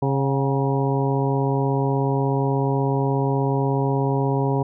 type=harmonic tone with a mistuned harmonic; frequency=136.5 Hz; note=C#3; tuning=26 cents flat; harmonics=1 / 2 / 3 / 4 / 5 / 6 / 7; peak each=-21 / -26 / -25 / -31 / -32 / -32 / -29 dBFS; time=0.02-4.63 s; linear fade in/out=5 ms; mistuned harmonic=5; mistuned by=+70 cents; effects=none